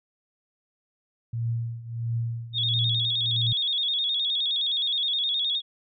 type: tone with tremolo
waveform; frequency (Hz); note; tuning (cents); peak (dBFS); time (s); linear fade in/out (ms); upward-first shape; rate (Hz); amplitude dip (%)
sine; 116.2; A#2; -5; -23; 1.33-3.53; 5; triangle; 1.5; 85
type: tone with vibrato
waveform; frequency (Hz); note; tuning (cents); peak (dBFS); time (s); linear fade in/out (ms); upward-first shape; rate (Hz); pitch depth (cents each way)
sine; 3521; A7; 0; -23; 2.53-5.62; 50; square; 9.6; 77
effects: none